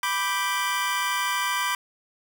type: chord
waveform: 25% pulse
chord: G major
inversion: first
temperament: equal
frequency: 987.8 / 1174.7 / 1568 Hz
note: B5 / D6 / G6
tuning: 0 / 0 / 0 cents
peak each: -23 / -25 / -26 dBFS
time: 0.03-1.75 s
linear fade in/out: 2 ms
effects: 9-bit